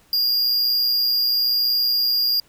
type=tone with amplitude modulation; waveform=square; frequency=4821 Hz; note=D8; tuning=45 cents sharp; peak=-16 dBFS; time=0.13-2.4 s; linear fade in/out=2 ms; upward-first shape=sine; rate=121 Hz; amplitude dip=35%; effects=pink hiss -56 dBFS RMS until 2.48 s